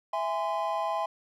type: chord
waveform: triangle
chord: E augmented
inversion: none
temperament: just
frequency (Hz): 659.3 / 824.1 / 1030.1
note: E5 / G#5 / B#5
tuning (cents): 0 / -14 / -27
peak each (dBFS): -30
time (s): 0.13-1.06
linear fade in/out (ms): 5
effects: none